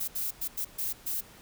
violet noise bursts at uneven times, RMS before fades -32 dBFS, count 6, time 0-0.08 / 0.15-0.31 / 0.41-0.48 / 0.57-0.65 / 0.78-0.93 / 1.06-1.21 s, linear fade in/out 10 ms, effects pink hiss -53 dBFS RMS until 1.41 s

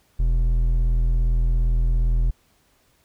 sine tone with hard clipping, 41.29 Hz, E1, 4 cents sharp, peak -18 dBFS, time 0.19-2.31 s, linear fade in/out 10 ms, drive 6 dB, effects pink hiss -62 dBFS RMS until 3.04 s

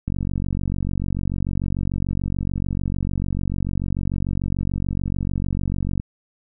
click train, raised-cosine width 5 ms, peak -12 dBFS, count 278, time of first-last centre 0.08-5.999 s, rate 46.8 Hz, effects none

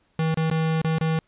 square tone with dropouts, 160.3 Hz, E3, 48 cents flat, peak -21 dBFS, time 0.19-1.19 s, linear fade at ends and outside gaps 2 ms, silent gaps 0.344-0.372 / 0.501-0.512 / 0.817-0.845 / 0.984-1.01 s, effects pink hiss -66 dBFS RMS until 1.27 s + resampled to 8000 Hz

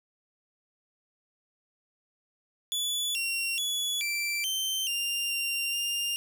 sawtooth tone with pitch steps, 3443 / 2747 / 3402 / 2343 / 3106 / 2793 / 2774 / 2802 Hz, A7 / F7 / G#7 / D7 / G7 / F7 / F7 / F7, -38 / -29 / +41 / -5 / -17 / -1 / -12 / +5 cents, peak -25 dBFS, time 2.72-6.16 s, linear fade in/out 0 ms, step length 430 ms, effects none

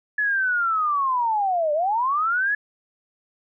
sine linear two-way sweep, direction down then up, 1718 to 581 to 1718 Hz, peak -19 dBFS, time 0.18-2.55 s, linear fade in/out 5 ms, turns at 1.73 s, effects none

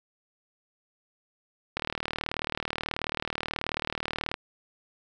click train, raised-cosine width 0.3 ms, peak -13 dBFS, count 100, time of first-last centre 1.77-4.341 s, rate 38.5 Hz, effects none

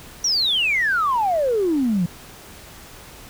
sine exponential sweep, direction down, 5920 to 164.81 Hz, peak -16 dBFS, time 0.24-2.06 s, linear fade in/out 5 ms, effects tanh soft clip ceiling -12 dBFS + pink hiss -42 dBFS RMS until 3.29 s

